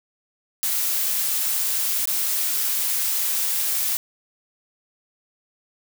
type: noise with dropouts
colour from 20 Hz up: blue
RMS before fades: -23 dBFS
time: 0.63-3.97 s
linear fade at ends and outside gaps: 0 ms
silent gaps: 2.055-2.074 s
effects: none